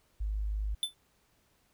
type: tone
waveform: sine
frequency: 51.91 Hz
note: G#1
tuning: in tune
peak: -30 dBFS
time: 0.2-0.75 s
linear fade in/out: 10 ms
type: tone with exponential decay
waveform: square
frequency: 3520 Hz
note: A7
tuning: in tune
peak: -25 dBFS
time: 0.83-0.94 s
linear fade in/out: 1 ms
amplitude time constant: 22 ms
effects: pink hiss -70 dBFS RMS until 1.73 s